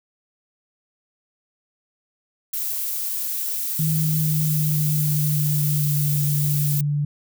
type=noise; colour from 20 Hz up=violet; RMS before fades=-26 dBFS; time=2.53-6.81 s; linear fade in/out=5 ms
type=tone with pitch glide; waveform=sine; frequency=156.5 to 146.02 Hz; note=D#3 to D3; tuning=+10 to -10 cents; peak=-19 dBFS; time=3.79-7.05 s; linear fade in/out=5 ms; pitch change=-120 cents; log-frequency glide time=3.94-6.11 s
effects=none